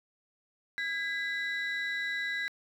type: tone cluster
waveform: sine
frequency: 1641 / 1998 / 3921 Hz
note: G#6 / B6 / B7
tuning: -21 / +20 / -13 cents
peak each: -33 / -33 / -39 dBFS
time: 0.78-2.48 s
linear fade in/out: 0 ms
effects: tanh soft clip ceiling -25 dBFS + 10-bit